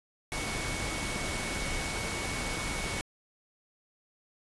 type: tone in noise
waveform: sine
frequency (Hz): 2222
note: C#7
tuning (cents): +4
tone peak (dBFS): -39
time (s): 0.32-3.01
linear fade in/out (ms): 0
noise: pink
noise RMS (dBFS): -34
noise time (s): 0.32-3.01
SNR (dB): -8
effects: resampled to 24000 Hz